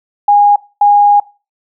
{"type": "tone pair in turn", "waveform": "sine", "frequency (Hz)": [820, 820], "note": ["G#5", "G#5"], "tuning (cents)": [-22, -22], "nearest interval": "unison", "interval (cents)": 0, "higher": "neither", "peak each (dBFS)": -4, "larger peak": "neither", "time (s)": [[0.28, 0.56], [0.81, 1.2]], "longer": "second", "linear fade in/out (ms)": 5, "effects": ["noise-tail reverb RT60 0.3 s tail -21 dB re dry"]}